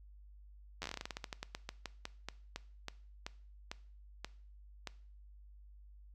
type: slowing click train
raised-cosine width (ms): 0.2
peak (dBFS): -23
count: 27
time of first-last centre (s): 0.82-4.873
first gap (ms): 10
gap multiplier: 1.18
effects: noise-tail reverb RT60 0.5 s tail -19 dB re dry + added 50 Hz sine -54 dBFS peak until 6.14 s